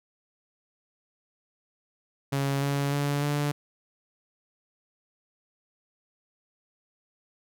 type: tone with pitch steps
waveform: sawtooth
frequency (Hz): 138.59 / 140.93 / 143.31 / 145.73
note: C#3 / C#3 / D3 / D3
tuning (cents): 0 / +29 / -42 / -13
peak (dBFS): -21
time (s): 2.32-3.52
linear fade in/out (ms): 10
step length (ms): 300
effects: none